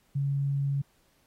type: tone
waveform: sine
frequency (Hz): 139.7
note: C#3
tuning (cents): +14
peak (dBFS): -25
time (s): 0.15-0.82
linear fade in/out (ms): 10
effects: pink hiss -68 dBFS RMS until 1.26 s + AAC 48 kbps